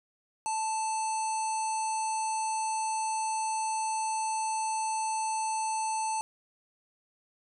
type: harmonic tone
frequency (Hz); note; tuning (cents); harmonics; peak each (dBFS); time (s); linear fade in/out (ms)
880; A5; 0; 1 / 3 / 5 / 7 / 9 / 10; -29 / -43 / -46 / -41 / -44 / -41; 0.46-6.21; 0
effects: none